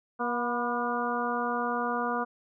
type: harmonic tone with a mistuned harmonic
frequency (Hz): 240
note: B3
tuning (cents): -49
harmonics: 1 / 2 / 3 / 4 / 5 / 6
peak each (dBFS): -34 / -34 / -34 / -34 / -33 / -36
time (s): 0.19-2.25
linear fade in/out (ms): 20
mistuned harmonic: 4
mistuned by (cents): +41
effects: none